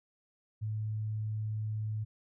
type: tone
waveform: sine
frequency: 107.9 Hz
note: A2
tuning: 33 cents flat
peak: -32 dBFS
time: 0.61-2.05 s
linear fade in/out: 20 ms
effects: none